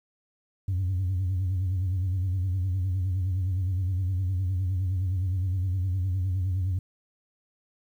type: tone with vibrato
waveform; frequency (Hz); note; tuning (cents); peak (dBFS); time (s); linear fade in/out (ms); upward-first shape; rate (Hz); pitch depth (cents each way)
sine; 92.7; F#2; +4; -22; 0.68-6.79; 5; sine; 9.7; 88
effects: tanh soft clip ceiling -22 dBFS + 10-bit